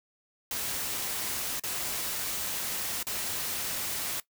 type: noise with dropouts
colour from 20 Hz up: white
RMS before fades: -33 dBFS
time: 0.51-4.2 s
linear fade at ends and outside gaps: 2 ms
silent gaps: 1.597-1.636 / 3.03-3.068 s
effects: noise-tail reverb RT60 0.1 s tail -18 dB re dry